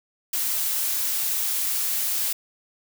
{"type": "noise", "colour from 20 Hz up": "blue", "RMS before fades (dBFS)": -25, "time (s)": [0.33, 2.33], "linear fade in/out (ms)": 5, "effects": []}